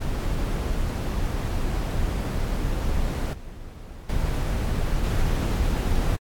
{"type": "noise with level steps", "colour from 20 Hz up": "brown", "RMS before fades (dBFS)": [-25, -39, -24, -22], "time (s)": [0, 6.17], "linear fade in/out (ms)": 20, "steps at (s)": [3.33, 4.09, 5.03], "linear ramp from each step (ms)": 5, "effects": ["AAC 64 kbps"]}